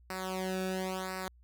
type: tone with flanger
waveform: sawtooth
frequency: 187.2 Hz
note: F#3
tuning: 20 cents sharp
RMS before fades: -36 dBFS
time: 0.1-1.28 s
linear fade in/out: 2 ms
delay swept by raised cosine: 0.3 to 0.98 ms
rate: 0.95 Hz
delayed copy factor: -0.9
effects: added 60 Hz sine -57 dBFS peak until 1.43 s